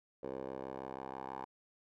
10% pulse tone with band-pass filter sweep, 66.2 Hz, C2, 21 cents sharp, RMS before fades -44 dBFS, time 0.23-1.45 s, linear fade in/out 5 ms, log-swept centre 520 to 840 Hz, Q 3.4, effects none

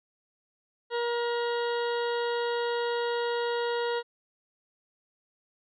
harmonic tone, 474.5 Hz, A#4, 31 cents sharp, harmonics 1 / 2 / 3 / 4 / 6 / 7 / 8 / 9, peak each -28 / -34 / -38 / -40 / -44 / -45 / -46 / -47 dBFS, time 0.9-4.03 s, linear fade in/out 50 ms, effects none

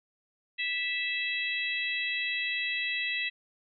harmonic tone with a mistuned harmonic, 657 Hz, E5, 6 cents flat, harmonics 3 / 4 / 5 / 6, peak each -33 / -32 / -38 / -38 dBFS, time 0.58-3.3 s, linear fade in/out 20 ms, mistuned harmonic 6, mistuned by -19 cents, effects none

